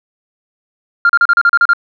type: tone bursts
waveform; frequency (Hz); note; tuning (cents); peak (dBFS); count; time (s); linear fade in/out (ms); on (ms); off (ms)
sine; 1396.9; F6; 0; -4; 9; 1.05-1.734; 2; 44; 36
effects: tanh soft clip ceiling -3 dBFS

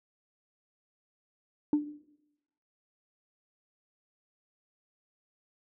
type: tone with exponential decay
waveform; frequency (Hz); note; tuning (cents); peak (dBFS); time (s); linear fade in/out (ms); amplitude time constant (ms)
sine; 296.5; D4; +17; -17; 1.73-1.94; 2; 45
effects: noise-tail reverb RT60 0.9 s tail -18 dB re dry + tanh soft clip ceiling -19 dBFS

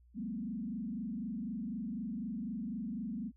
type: tone with frequency modulation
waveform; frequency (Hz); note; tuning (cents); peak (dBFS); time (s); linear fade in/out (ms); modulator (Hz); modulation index
sine; 220; A3; 0; -36; 0.14-3.32; 50; 24; 1.4
effects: added 60 Hz sine -60 dBFS peak until 3.36 s

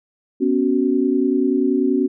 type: chord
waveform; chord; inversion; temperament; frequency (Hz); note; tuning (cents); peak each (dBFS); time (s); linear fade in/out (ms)
sine; B suspended second; none; equal with one note detuned; 246.9 / 277.2 / 372.8; B3 / C#4 / F#4; 0 / 0 / +13; -20 / -18 / -20; 0.4-2.08; 20
effects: none

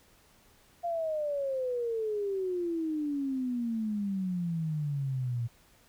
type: exponential sweep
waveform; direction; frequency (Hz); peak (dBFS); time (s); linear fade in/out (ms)
sine; down; 698 to 115.7; -29; 0.83-5.48; 20
effects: pink hiss -62 dBFS RMS until 5.88 s

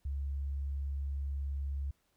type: tone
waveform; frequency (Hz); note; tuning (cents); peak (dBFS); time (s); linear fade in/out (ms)
sine; 69.6; C#2; +8; -33; 0.05-1.91; 5
effects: pink hiss -75 dBFS RMS until 2.16 s

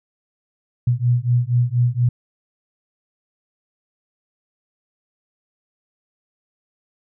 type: beating tone pair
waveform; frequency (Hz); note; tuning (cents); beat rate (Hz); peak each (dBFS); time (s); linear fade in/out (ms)
sine; 119.8 / 124; A#2 / B2; +48 / +7; 4.2; -18; 0.87-2.09; 5
effects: none

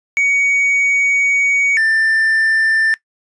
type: tone pair in turn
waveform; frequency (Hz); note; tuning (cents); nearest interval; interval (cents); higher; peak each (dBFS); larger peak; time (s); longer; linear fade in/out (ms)
triangle; 2245 / 1781.9; C#7 / A6; +21 / +21; major third; 400; first; -10; neither; 0.17-1.77 / 1.77-2.94; first; 0
effects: noise-tail reverb RT60 0.1 s tail -19 dB re dry + resampled to 22050 Hz

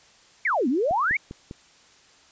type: exponential two-way sweep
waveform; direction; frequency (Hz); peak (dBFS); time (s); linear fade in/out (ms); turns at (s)
sine; down then up; 2338 to 230.4 to 2338; -20; 0.45-1.17; 5; 0.68
type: click train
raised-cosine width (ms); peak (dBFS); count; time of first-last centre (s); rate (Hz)
3; -23; 4; 0.91-1.511; 4.99
effects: white hiss -55 dBFS RMS until 2.31 s + resampled to 16000 Hz

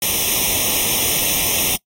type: noise with comb filter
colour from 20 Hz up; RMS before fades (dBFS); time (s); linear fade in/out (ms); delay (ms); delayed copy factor
white; -18; 0.02-1.76; 2; 0.33; +1
effects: noise-tail reverb RT60 0.1 s tail -22 dB re dry + AAC 48 kbps

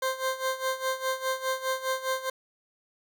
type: tone with tremolo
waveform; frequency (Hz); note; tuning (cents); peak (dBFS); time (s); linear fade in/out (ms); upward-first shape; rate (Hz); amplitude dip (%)
20% pulse; 523.3; C5; 0; -20; 0.02-2.3; 5; sine; 4.9; 80
effects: none

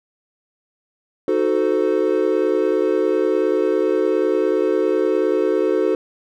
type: chord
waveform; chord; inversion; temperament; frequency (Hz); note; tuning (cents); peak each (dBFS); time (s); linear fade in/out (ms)
triangle; D# diminished seventh; none; equal with one note detuned; 311.1 / 370 / 440 / 517.2; D#4 / F#4 / A4 / C5; 0 / 0 / 0 / -20; -21 / -18 / -18 / -21; 1.28-5.95; 2
effects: none

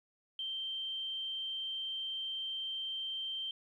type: tone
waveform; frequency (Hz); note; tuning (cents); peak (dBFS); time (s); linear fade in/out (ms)
sine; 3136; G7; 0; -36; 0.39-3.51; 2
effects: 12-bit

